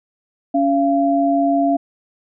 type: tone pair together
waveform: sine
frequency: 280.9 / 685 Hz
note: C#4 / F5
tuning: +23 / -34 cents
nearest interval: octave + minor third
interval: 1543 cents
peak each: -16 dBFS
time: 0.54-1.77 s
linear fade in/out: 10 ms
effects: none